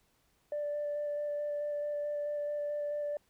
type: tone with vibrato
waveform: sine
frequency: 587.3 Hz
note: D5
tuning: in tune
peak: -31 dBFS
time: 0.52-3.17 s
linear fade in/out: 2 ms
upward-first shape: square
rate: 4.6 Hz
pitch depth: 8 cents each way
effects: tanh soft clip ceiling -29 dBFS + pink hiss -72 dBFS RMS until 3.29 s